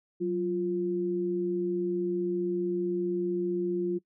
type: tone pair together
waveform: sine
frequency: 185.41 / 350 Hz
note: F#3 / F4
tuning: +4 / +4 cents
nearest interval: major seventh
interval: 1100 cents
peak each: -33 / -27 dBFS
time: 0.2-3.99 s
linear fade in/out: 20 ms
effects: noise-tail reverb RT60 0.1 s tail -21 dB re dry